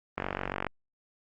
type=click train; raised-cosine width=0.5 ms; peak=-15 dBFS; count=24; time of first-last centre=0.18-0.667 s; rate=47.2 Hz; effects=Opus 24 kbps